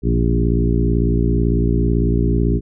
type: harmonic tone with a mistuned harmonic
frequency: 58 Hz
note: A#1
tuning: 8 cents flat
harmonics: 1 / 2 / 3 / 4 / 5 / 6 / 7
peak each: -17 / -20 / -22 / -23 / -24 / -25 / -25 dBFS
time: 0.02-2.61 s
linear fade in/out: 50 ms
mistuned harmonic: 2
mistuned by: +61 cents
effects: none